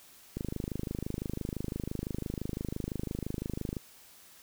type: click train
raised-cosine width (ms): 3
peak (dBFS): -21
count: 89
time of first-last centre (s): 0.37-3.768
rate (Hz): 25.9
effects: white hiss -56 dBFS RMS until 4.42 s